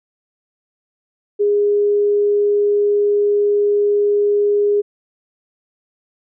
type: tone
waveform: sine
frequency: 411 Hz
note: G#4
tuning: 18 cents flat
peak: -12 dBFS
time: 1.39-4.82 s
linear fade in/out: 20 ms
effects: none